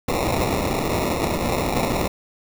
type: noise with sample-and-hold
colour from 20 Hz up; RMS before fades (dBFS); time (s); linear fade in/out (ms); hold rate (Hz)
white; -22; 0.08-2.08; 5; 1575
effects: none

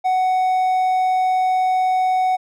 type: tone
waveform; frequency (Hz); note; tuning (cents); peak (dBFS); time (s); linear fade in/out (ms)
triangle; 744; F#5; +9; -13; 0.04-2.37; 20
effects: none

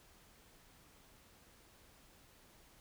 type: silence
effects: pink hiss -64 dBFS RMS until 2.8 s

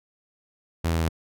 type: tone with pitch steps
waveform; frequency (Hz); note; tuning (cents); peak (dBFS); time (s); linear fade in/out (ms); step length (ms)
sawtooth; 83.2 / 82.48 / 81.77 / 81.07; E2 / E2 / E2 / E2; +17 / +2 / -13 / -28; -18; 0.84-1.088; 10; 62
effects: none

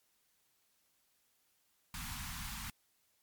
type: band-stop noise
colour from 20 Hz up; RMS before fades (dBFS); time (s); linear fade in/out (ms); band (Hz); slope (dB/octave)
pink; -43; 1.94-2.7; 2; 240 to 840; 48
effects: white hiss -75 dBFS RMS until 3.22 s + MP3 96 kbps

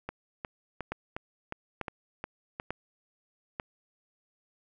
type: two click trains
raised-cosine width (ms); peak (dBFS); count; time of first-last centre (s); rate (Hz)
0.5; -20 / -18; 8 / 4; 0.09-2.599 / 0.92-3.599; 2.79 / 1.12
effects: none

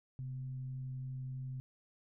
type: tone with frequency modulation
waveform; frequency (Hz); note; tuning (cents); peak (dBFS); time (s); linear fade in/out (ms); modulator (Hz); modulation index
sine; 130.81; C3; 0; -39; 0.19-1.6; 0; 112; 0.21
effects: none

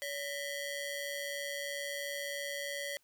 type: ring-modulated tone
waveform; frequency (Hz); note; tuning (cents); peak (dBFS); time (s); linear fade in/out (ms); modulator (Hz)
sawtooth; 1279; D#6; +47; -30; 0.02-2.97; 0; 711
effects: white hiss -72 dBFS RMS until 3.03 s

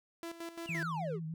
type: tone with tremolo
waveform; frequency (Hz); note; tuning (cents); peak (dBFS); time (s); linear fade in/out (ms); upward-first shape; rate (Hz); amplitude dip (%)
sawtooth; 335.3; E4; +30; -36; 0.23-0.83; 0; square; 5.8; 70
type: exponential sweep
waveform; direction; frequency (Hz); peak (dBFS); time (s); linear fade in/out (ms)
triangle; down; 3048 to 350.4; -34; 0.66-1.2; 50
type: tone with vibrato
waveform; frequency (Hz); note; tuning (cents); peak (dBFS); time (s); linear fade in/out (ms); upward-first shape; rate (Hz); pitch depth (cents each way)
sine; 161.8; E3; -32; -37; 0.69-1.34; 2; sine; 6.5; 51
effects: none

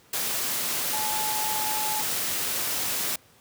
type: tone in noise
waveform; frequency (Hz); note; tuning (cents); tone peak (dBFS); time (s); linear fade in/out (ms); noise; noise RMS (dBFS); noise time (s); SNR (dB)
sine; 859; A5; -42; -30; 0.93-2.02; 5; white; -28; 0.13-3.16; -5
effects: pink hiss -57 dBFS RMS until 3.4 s + high-pass 100 Hz 12 dB/octave

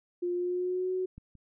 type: tone with pitch glide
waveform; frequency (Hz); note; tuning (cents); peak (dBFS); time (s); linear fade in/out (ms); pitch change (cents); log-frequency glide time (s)
sine; 353.1 to 370.7; F4 to F#4; +19 to +3; -28; 0.22-1.06; 10; +84; 0.34-0.92
type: clicks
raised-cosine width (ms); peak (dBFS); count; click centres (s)
5; -33 / -42; 2; 1.18 / 1.353
effects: none

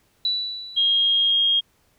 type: tone with exponential decay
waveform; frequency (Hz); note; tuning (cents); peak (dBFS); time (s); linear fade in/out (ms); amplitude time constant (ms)
sine; 3951; B7; 0; -18; 0.25-1.31; 2; 230
type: tone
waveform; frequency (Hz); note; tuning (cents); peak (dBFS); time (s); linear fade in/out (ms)
sine; 3247; G#7; -40; -16; 0.76-1.61; 20
effects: pink hiss -63 dBFS RMS until 1.98 s

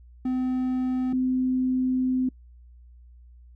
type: tone pair in turn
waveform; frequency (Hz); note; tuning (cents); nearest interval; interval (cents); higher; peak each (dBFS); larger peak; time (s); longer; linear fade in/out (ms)
triangle / sine; 255.6 / 256.5; C4 / C4; -40 / -34; unison; 6; second; -21; neither; 0.25-1.13 / 1.13-2.29; second; 5
effects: noise-tail reverb RT60 0.1 s tail -25 dB re dry + added 60 Hz sine -47 dBFS peak until 3.55 s

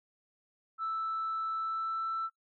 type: tone with pitch glide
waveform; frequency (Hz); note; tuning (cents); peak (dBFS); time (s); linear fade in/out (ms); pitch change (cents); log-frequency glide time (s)
sine; 1318.5 to 1329.2; E6 to E6; 0 to +14; -30; 0.78-2.3; 50; +14; 1.55-2.07
effects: noise-tail reverb RT60 0.1 s tail -21 dB re dry + tanh soft clip ceiling -28 dBFS

